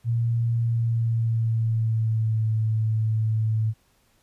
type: tone with pitch glide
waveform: sine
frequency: 116.54 to 110 Hz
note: A#2 to A2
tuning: 0 to 0 cents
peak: -20 dBFS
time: 0.04-3.74 s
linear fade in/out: 50 ms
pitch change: -100 cents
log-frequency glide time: 0.57-2.48 s
effects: pink hiss -64 dBFS RMS until 4.22 s + resampled to 32000 Hz